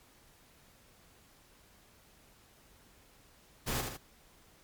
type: noise with echo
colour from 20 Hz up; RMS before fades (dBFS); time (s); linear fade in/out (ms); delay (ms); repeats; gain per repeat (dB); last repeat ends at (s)
pink; -34; 3.66-3.82; 20; 78; 2; -5; 3.976
effects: pink hiss -62 dBFS RMS until 4.63 s + MP3 96 kbps